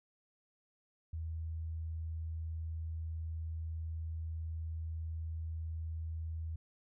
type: tone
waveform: sine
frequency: 80.8 Hz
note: E2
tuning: 34 cents flat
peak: -37 dBFS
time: 1.13-6.56 s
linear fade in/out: 5 ms
effects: none